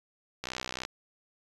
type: click train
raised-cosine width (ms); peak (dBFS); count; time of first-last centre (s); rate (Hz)
0.2; -17; 27; 0.44-0.851; 63.3
effects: resampled to 24000 Hz